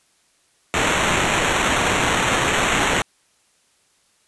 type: noise with sample-and-hold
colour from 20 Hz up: white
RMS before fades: -19 dBFS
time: 0.74-3.02 s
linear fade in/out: 0 ms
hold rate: 4900 Hz
effects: white hiss -61 dBFS RMS until 4.27 s + resampled to 24000 Hz